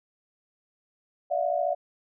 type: tone cluster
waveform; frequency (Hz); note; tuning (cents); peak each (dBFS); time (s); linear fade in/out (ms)
sine; 585 / 664 / 718; D5 / E5 / F5; -7 / +12 / +48; -28; 1.3-1.75; 20
effects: none